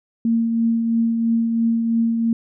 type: tone with tremolo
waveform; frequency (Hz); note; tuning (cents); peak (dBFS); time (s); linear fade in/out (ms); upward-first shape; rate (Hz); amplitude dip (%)
sine; 229.3; A#3; -28; -14; 0.25-2.33; 2; triangle; 3; 40
effects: none